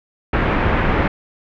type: low-pass noise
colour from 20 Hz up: pink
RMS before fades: -17 dBFS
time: 0.33-1.08 s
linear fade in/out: 5 ms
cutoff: 2300 Hz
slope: 24 dB/octave
effects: none